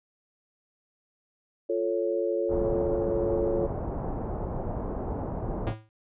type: chord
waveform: sine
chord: F augmented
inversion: none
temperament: equal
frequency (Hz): 349.2 / 440 / 554.4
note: F4 / A4 / C#5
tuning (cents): 0 / 0 / 0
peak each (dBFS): -29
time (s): 1.69-3.67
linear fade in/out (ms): 10
type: low-pass noise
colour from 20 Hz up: pink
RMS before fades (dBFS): -32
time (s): 2.48-5.75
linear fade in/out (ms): 50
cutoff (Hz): 880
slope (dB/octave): 24
type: tone with exponential decay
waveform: square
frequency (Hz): 109.2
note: A2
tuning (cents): -13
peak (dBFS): -24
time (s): 5.67-5.89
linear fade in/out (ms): 0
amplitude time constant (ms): 47
effects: resampled to 8000 Hz